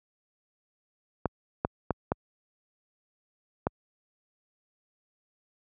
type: clicks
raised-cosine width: 1 ms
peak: -11 dBFS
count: 5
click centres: 1.257 / 1.649 / 1.907 / 2.119 / 3.669 s
effects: high-pass 60 Hz 12 dB/octave